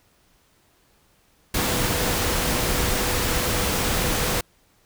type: tone in noise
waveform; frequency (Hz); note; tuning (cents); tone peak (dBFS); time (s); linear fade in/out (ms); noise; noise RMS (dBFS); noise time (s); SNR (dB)
sine; 493.9; B4; 0; -33; 1.54-4.41; 5; pink; -23; 1.54-4.41; -13
effects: pink hiss -61 dBFS RMS until 4.85 s